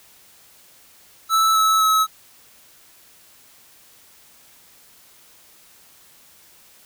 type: tone with pitch steps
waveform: square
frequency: 1314 / 1301.9 / 1289.9 Hz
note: E6 / E6 / E6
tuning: -6 / -22 / -38 cents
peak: -15 dBFS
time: 1.29-2.07 s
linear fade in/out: 50 ms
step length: 260 ms
effects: white hiss -51 dBFS RMS until 6.85 s